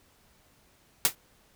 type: noise with exponential decay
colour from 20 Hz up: white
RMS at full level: -18 dBFS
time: 1.05-1.15 s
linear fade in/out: 0 ms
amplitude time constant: 20 ms
effects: pink hiss -63 dBFS RMS until 1.55 s